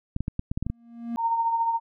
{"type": "clicks", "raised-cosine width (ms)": 5, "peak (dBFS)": -15, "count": 9, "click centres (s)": [0.164, 0.206, 0.281, 0.394, 0.515, 0.575, 0.626, 0.666, 0.7]}
{"type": "tone with exponential growth", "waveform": "triangle", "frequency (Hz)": 234, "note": "A#3", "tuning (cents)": 7, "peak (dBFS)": -23, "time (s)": [0.65, 1.16], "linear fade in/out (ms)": 0, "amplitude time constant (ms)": 110}
{"type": "tone with tremolo", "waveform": "sine", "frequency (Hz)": 919, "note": "A#5", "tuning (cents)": -25, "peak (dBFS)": -19, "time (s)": [1.17, 1.8], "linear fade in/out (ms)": 50, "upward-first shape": "triangle", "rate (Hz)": 14, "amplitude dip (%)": 55}
{"effects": []}